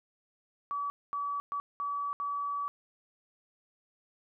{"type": "tone bursts at uneven times", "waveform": "sine", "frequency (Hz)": 1144, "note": "D6", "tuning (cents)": -46, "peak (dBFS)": -31, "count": 5, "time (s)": [[0.71, 0.9], [1.13, 1.4], [1.52, 1.6], [1.8, 2.13], [2.2, 2.68]], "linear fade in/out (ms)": 0, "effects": []}